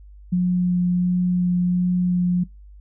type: tone with vibrato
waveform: sine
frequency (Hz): 179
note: F3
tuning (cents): +43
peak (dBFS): -16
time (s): 0.32-2.44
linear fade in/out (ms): 10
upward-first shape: sine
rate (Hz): 1.4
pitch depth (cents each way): 10
effects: noise-tail reverb RT60 0.2 s tail -23 dB re dry + added 50 Hz sine -41 dBFS peak until 2.8 s